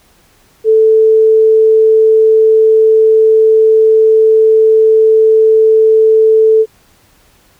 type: tone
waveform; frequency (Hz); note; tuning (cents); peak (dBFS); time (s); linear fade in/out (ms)
sine; 440; A4; 0; -4; 0.64-6.66; 50
effects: pink hiss -49 dBFS RMS until 7.59 s

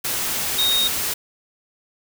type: tone in noise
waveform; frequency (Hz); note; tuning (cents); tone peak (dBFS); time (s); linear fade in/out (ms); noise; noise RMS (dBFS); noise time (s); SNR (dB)
sine; 3729; A#7; 0; -17; 0.58-0.88; 10; white; -24; 0.04-1.14; +4
effects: none

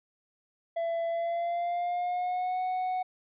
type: tone with pitch glide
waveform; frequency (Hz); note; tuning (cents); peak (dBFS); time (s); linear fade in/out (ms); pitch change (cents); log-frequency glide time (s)
triangle; 670 to 739.1; E5 to F#5; +28 to -2; -26; 0.76-3.03; 10; +170; 1.08-2.61
effects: resampled to 8000 Hz

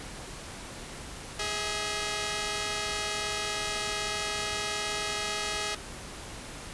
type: tone pair together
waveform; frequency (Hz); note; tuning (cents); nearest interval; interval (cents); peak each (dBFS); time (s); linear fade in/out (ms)
5% pulse; 415.6 / 642.8; G#4 / E5; +1 / -44; minor sixth; 755; -21 / -23; 1.39-5.75; 5
effects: pink hiss -42 dBFS RMS until 6.73 s + resampled to 24000 Hz

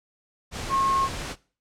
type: tone in noise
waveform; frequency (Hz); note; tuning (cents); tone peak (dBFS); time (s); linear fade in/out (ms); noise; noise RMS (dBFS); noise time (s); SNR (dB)
sine; 1081; C#6; -44; -20; 0.69-1.09; 50; pink; -33; 0.51-1.36; +10
effects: noise-tail reverb RT60 0.4 s tail -21 dB re dry + low-pass 8000 Hz 12 dB/octave

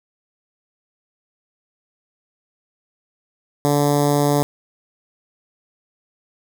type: tone with notch filter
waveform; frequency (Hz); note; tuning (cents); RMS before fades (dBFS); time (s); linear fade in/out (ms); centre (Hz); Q
10% pulse; 144.9; D3; -23; -17; 3.65-4.43; 0; 2500; 0.54
effects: none

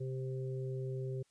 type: harmonic tone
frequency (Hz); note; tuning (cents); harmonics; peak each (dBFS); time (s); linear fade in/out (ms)
130.81; C3; 0; 1 / 3 / 4; -37 / -42 / -50; 0-1.23; 10
effects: white hiss -74 dBFS RMS until 1.3 s + resampled to 22050 Hz

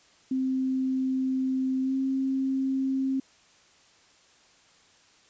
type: tone with pitch glide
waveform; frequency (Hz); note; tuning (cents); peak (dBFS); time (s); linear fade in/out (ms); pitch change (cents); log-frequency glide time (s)
sine; 261.6 to 266.5; C4 to C4; 0 to +32; -24; 0.31-3.2; 5; +32; 1.82-1.94
effects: white hiss -59 dBFS RMS until 5.29 s + resampled to 16000 Hz

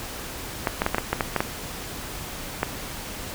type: clicks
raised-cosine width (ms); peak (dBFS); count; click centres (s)
0.5; -6; 10; 0.672 / 0.819 / 0.864 / 0.946 / 0.983 / 1.13 / 1.208 / 1.363 / 1.405 / 2.631
effects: pink hiss -35 dBFS RMS until 3.34 s

